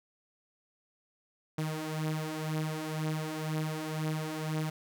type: beating tone pair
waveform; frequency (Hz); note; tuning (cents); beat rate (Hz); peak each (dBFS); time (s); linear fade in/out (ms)
sawtooth; 154.7 / 156.7; D#3 / D#3; -10 / +13; 2; -33 / -30; 1.58-4.7; 5
effects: none